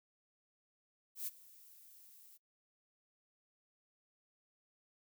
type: noise with ADSR envelope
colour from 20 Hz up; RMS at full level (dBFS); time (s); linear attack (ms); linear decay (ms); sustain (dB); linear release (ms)
violet; -39; 1.15-2.38; 120; 28; -21; 22
effects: noise-tail reverb RT60 0.1 s tail -23 dB re dry